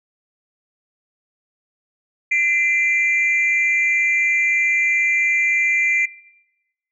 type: tone pair together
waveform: sine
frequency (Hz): 2049 / 2372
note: C7 / D7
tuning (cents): -37 / +17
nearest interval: minor third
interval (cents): 254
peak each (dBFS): -16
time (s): 2.31-6.06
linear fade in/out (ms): 10
effects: noise-tail reverb RT60 1.0 s tail -22 dB re dry + tanh soft clip ceiling -10 dBFS